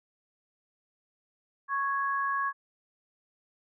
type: tone pair together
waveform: sine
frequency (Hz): 1106 / 1663.3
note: C#6 / G#6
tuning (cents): -4 / +2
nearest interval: perfect fifth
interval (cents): 706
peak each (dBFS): -28 / -32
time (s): 1.68-2.53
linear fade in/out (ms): 50
effects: none